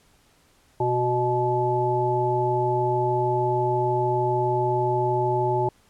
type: harmonic tone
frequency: 123.3 Hz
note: B2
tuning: 2 cents flat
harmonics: 1 / 3 / 5 / 7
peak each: -27 / -24 / -30 / -24 dBFS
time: 0.8-5.69 s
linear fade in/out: 5 ms
effects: pink hiss -60 dBFS RMS until 5.89 s + low-pass 12000 Hz 12 dB/octave